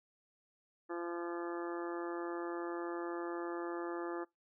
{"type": "harmonic tone", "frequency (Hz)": 171.8, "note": "F3", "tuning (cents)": -28, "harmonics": [2, 3, 4, 5, 6, 7, 8, 9, 10], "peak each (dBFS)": [-39, -47, -50, -49, -53, -48, -54, -58, -51], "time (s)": [0.89, 4.25], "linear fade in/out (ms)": 20, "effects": ["noise-tail reverb RT60 0.2 s tail -25 dB re dry"]}